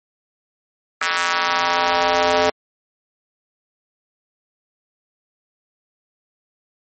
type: tone with high-pass filter sweep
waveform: square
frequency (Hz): 87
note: F2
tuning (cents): -6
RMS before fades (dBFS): -18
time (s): 1.01-2.5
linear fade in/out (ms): 5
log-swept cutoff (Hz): 1500 to 530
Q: 1.7
effects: low-pass 8000 Hz 12 dB/octave + MP3 32 kbps